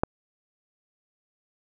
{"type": "click", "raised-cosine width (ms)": 1, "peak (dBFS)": -7, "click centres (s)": 0.035, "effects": []}